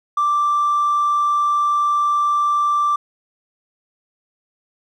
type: tone with hard clipping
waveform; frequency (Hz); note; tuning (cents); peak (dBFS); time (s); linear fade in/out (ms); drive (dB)
sine; 1174.7; D6; 0; -15; 0.17-2.96; 5; 1
effects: none